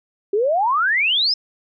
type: exponential sweep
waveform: sine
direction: up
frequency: 386.3 to 5320 Hz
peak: -15 dBFS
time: 0.33-1.34 s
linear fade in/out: 5 ms
effects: none